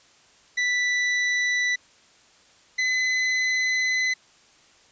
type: tone pair in turn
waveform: 40% pulse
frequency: 1975.5 / 2021 Hz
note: B6 / B6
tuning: 0 / +39 cents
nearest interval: unison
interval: 39 cents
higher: second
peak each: -20 dBFS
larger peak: neither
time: 0.57-1.76 / 2.78-4.14 s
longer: second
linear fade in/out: 10 ms
effects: white hiss -56 dBFS RMS until 4.91 s + resampled to 16000 Hz